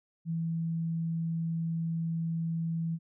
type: tone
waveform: sine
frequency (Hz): 164.81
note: E3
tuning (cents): 0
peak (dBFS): -29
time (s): 0.25-2.99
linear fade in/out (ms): 50
effects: none